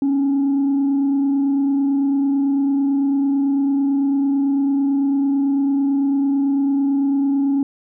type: tone with frequency modulation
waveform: sine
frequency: 277.2 Hz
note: C#4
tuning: in tune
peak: -13 dBFS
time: 0.02-7.63 s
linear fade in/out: 2 ms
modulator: 29 Hz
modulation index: 0.25
effects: tanh soft clip ceiling -13 dBFS